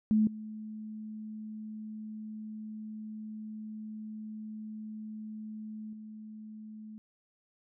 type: tone with level steps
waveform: sine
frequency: 215.8 Hz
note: A3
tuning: 33 cents flat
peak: -22 / -39 / -43 dBFS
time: 0.11-6.98 s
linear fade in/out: 0 ms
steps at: 0.27 / 5.93 s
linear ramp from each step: 2 ms
effects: none